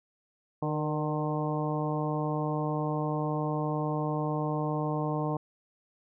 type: harmonic tone with a mistuned harmonic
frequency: 151.5 Hz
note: D#3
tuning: 46 cents flat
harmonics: 1 / 2 / 3 / 4 / 5 / 6 / 7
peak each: -31 / -34 / -36 / -37 / -38 / -39 / -39 dBFS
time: 0.62-5.37 s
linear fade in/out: 5 ms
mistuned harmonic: 3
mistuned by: +35 cents
effects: none